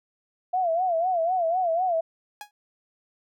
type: tone with vibrato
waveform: sine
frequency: 698.5 Hz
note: F5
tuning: in tune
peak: -21 dBFS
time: 0.53-2.01 s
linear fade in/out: 10 ms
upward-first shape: sine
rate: 4 Hz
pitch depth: 130 cents each way
type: tone with exponential decay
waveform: sawtooth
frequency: 830.6 Hz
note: G#5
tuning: in tune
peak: -29 dBFS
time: 2.41-2.51 s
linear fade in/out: 1 ms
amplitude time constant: 21 ms
effects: none